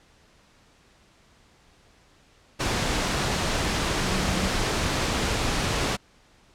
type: tone in noise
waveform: sine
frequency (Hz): 187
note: F#3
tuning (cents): +19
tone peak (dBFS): -31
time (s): 4.01-4.5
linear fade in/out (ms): 20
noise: pink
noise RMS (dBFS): -25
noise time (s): 2.59-5.97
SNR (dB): -9
effects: pink hiss -58 dBFS RMS until 6.54 s + low-pass 7000 Hz 12 dB/octave